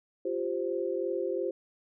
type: chord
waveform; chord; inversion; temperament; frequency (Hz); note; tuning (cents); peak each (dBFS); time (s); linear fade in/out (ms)
sine; F suspended second; none; equal; 349.2 / 392 / 523.3; F4 / G4 / C5; 0 / 0 / 0; -33; 0.25-1.51; 5
effects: none